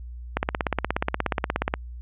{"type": "click train", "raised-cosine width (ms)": 0.5, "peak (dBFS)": -7, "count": 24, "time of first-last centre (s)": [0.37, 1.739], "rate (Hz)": 16.8, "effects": ["added 60 Hz sine -35 dBFS peak until 2.01 s", "resampled to 8000 Hz"]}